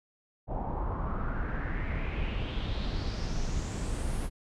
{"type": "noise with low-pass filter sweep", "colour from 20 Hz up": "brown", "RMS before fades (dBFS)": -32, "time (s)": [0.47, 4.3], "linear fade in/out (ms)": 50, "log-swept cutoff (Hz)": [770, 11000], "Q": 4, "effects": []}